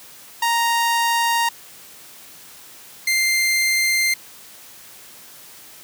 sawtooth tone pair in turn, 932.3 / 2094 Hz, A#5 / C7, 0 / +1 cents, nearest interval octave + major second, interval 1401 cents, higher second, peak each -13 dBFS, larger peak neither, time 0.42-1.49 / 3.07-4.14 s, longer neither, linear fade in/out 5 ms, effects white hiss -43 dBFS RMS until 5.83 s + high-pass 80 Hz 12 dB/octave

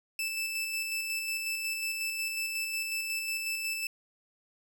sawtooth tone with tremolo, 2637 Hz, E7, in tune, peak -27 dBFS, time 0.19-3.87 s, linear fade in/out 2 ms, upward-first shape square, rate 5.5 Hz, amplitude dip 30%, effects none

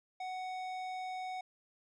triangle tone with tanh clipping, 743 Hz, F#5, 7 cents sharp, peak -40 dBFS, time 0.2-1.41 s, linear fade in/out 5 ms, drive 18 dB, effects none

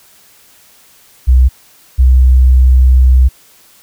sine tone pair in turn, 63.4 / 63.84 Hz, B1 / C2, +46 / -42 cents, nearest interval unison, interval 12 cents, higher second, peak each -3 dBFS, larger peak neither, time 1.27-1.49 / 1.98-3.29 s, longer second, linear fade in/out 20 ms, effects white hiss -45 dBFS RMS until 3.82 s

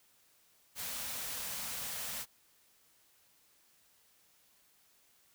white band-stop noise, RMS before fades -40 dBFS, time 0.75-2.26 s, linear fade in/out 50 ms, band 280 to 440 Hz, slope 96 dB/octave, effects white hiss -68 dBFS RMS until 5.34 s

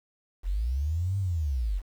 sine linear two-way sweep, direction up then down, 41 to 100 to 41 Hz, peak -25 dBFS, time 0.43-1.82 s, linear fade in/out 50 ms, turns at 1.18 s, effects 9-bit

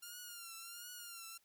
5% pulse tone with vibrato, 1396.9 Hz, F6, in tune, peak -37 dBFS, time 0.02-1.38 s, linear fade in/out 10 ms, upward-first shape triangle, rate 1.4 Hz, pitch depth 87 cents each way, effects white hiss -75 dBFS RMS until 1.44 s

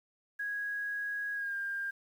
sine tone with pitch glide, 1655 to 1600.5 Hz, G#6 to G6, -6 to +36 cents, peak -33 dBFS, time 0.39-1.91 s, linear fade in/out 10 ms, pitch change -58 cents, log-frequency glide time 1.34-1.55 s, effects 10-bit

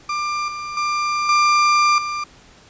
35% pulse tone with level steps, 1190 Hz, D6, 22 cents sharp, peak -19 / -25 / -17 / -11 / -21 dBFS, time 0.09-2.24 s, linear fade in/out 5 ms, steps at 0.48 / 0.77 / 1.29 / 1.98 s, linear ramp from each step 2 ms, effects pink hiss -48 dBFS RMS until 2.69 s + resampled to 16000 Hz

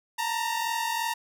sawtooth tone pair together, 901.1 / 944 Hz, A5 / A#5, +41 / +22 cents, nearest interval minor second, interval 81 cents, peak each -26 dBFS, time 0.18-1.14 s, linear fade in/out 10 ms, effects none

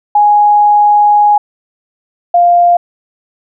sine tone pair in turn, 830.6 / 698.4 Hz, G#5 / F5, 0 / 0 cents, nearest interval minor third, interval 300 cents, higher first, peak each -4 dBFS, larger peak neither, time 0.15-1.38 / 2.34-2.77 s, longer first, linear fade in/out 5 ms, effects none

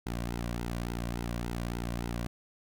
sawtooth tone with flanger, 58.8 Hz, A#1, 16 cents sharp, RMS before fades -35 dBFS, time 0.06-2.27 s, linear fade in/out 5 ms, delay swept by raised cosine 1.7 to 2.36 ms, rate 3.5 Hz, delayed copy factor -0.65, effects none

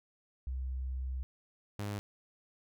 sine / sawtooth tone pair in turn, 64.6 / 102.55 Hz, C2 / G#2, -21 / -21 cents, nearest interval minor sixth, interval 800 cents, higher second, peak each -34 / -32 dBFS, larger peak second, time 0.47-1.23 / 1.79-1.99 s, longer first, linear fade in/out 0 ms, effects none

